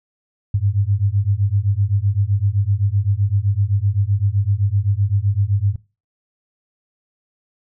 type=beating tone pair; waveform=sine; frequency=96.7 / 104.5 Hz; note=G2 / G#2; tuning=-23 / +11 cents; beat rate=7.8 Hz; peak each=-18 dBFS; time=0.54-5.76 s; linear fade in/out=5 ms; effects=noise-tail reverb RT60 0.3 s tail -21 dB re dry